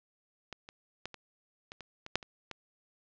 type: clicks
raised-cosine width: 0.2 ms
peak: -23 / -29 / -20 / -27 / -26 / -27 / -25 / -9 / -28 / -22 dBFS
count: 10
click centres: 0.527 / 0.689 / 1.056 / 1.143 / 1.719 / 1.807 / 2.064 / 2.156 / 2.228 / 2.513 s
effects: low-pass 5000 Hz 12 dB/octave